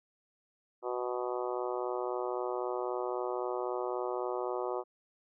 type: harmonic tone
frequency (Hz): 123.8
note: B2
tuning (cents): +5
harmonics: 3 / 4 / 5 / 6 / 7 / 8 / 9 / 10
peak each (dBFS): -36 / -38 / -40 / -42 / -43 / -44 / -45 / -46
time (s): 0.82-4.84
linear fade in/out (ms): 50
effects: none